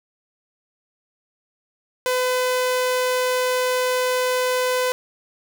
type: tone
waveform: sawtooth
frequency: 505 Hz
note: B4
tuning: 39 cents sharp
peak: -15 dBFS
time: 2.06-4.92 s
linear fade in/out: 0 ms
effects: none